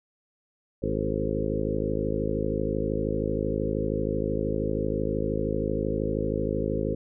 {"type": "harmonic tone with a mistuned harmonic", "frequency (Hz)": 52.9, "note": "G#1", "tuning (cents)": 33, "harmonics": [1, 2, 3, 4, 5, 6, 7, 8, 9, 10], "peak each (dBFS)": [-34, -34, -34, -34, -34, -34, -34, -34, -34, -34], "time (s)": [0.82, 6.95], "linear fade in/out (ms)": 10, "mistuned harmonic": 8, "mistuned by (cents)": 25, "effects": []}